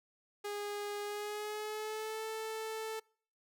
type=tone with pitch glide; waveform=sawtooth; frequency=411.2 to 440.7 Hz; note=G#4 to A4; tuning=-17 to +3 cents; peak=-34 dBFS; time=0.44-3 s; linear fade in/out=10 ms; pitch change=+120 cents; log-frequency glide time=1.02-2.24 s; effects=noise-tail reverb RT60 0.5 s tail -26 dB re dry